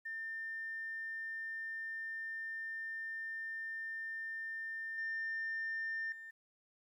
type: tone with level steps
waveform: sine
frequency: 1800 Hz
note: A6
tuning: 39 cents sharp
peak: -39 / -35 / -47 dBFS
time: 0.05-6.31 s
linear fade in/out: 10 ms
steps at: 4.98 / 6.12 s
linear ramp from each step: 2 ms
effects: tanh soft clip ceiling -33 dBFS + 12-bit